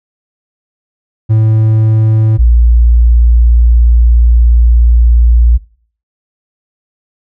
triangle / sine tone pair in turn, 109.8 / 58.47 Hz, A2 / A#1, -3 / +6 cents, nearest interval major seventh, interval 1091 cents, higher first, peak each -3 dBFS, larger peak neither, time 1.29-2.38 / 2.38-5.58 s, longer second, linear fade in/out 20 ms, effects noise-tail reverb RT60 0.5 s tail -21 dB re dry

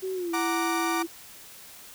sine tone with pitch glide, 376.7 to 333.7 Hz, F#4 to E4, +31 to +21 cents, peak -28 dBFS, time 0.02-1.07 s, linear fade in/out 20 ms, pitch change -210 cents, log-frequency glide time 0.14-0.32 s
30% pulse chord, Gb augmented, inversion none, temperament equal, 740 / 932.3 / 1174.7 Hz, Gb5 / Bb5 / D6, 0 / 0 / 0 cents, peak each -29 / -30 / -27 dBFS, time 0.33-1.03 s, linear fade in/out 10 ms
effects white hiss -47 dBFS RMS until 1.94 s

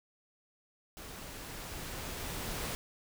pink noise with level ramp, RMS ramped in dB -47 to -37 dBFS, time 0.97-2.75 s, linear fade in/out 0 ms, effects none

